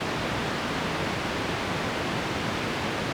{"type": "band-pass noise", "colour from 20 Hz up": "pink", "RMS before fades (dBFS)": -29, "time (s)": [0, 3.13], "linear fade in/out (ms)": 10, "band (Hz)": [120, 3300], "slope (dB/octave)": 12, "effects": []}